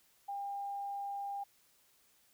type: tone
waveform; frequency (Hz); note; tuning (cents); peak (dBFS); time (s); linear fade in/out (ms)
sine; 801; G5; +37; -37; 0.28-1.44; 10
effects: white hiss -69 dBFS RMS until 2.33 s